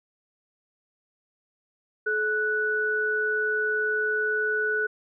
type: tone pair together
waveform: sine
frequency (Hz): 429.5 / 1480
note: A4 / F#6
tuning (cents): -42 / 0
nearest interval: octave + major sixth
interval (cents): 2142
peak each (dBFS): -28 / -24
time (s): 2.06-4.87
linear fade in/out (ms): 10
effects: none